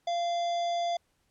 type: harmonic tone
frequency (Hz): 690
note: F5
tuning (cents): -21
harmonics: 1 / 3 / 5 / 7 / 9 / 10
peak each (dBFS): -27 / -47 / -41 / -48 / -52 / -58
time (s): 0.07-0.97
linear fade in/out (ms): 5
effects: pink hiss -73 dBFS RMS until 1.3 s + low-pass 12000 Hz 12 dB/octave